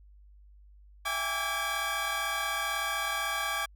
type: tone cluster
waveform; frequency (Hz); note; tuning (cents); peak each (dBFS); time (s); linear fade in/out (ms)
25% pulse; 663 / 795 / 834 / 1156 / 1626; E5 / G5 / G#5 / D6 / G#6; +10 / +24 / +7 / -28 / -37; -37 / -35 / -37 / -29 / -31; 1.05-3.66; 10
effects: added 50 Hz sine -52 dBFS peak until 3.75 s